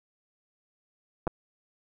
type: clicks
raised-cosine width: 1 ms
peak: -15 dBFS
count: 2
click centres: 1.27 / 1.276 s
effects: none